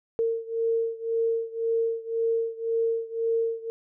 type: beating tone pair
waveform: sine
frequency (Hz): 455.8 / 457.7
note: A#4 / A#4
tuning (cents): -39 / -32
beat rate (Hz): 1.9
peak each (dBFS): -26 / -28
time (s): 0.19-3.7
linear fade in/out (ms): 0
effects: none